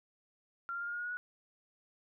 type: tone with pitch steps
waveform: sine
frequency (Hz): 1380 / 1392 / 1404.1 / 1416.3 / 1428.7 / 1441.1 / 1453.6 / 1466.3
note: F6 / F6 / F6 / F6 / F6 / F#6 / F#6 / F#6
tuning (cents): -21 / -6 / +9 / +24 / +39 / -46 / -31 / -16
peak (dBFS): -36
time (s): 0.69-1.17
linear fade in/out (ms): 0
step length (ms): 60
effects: none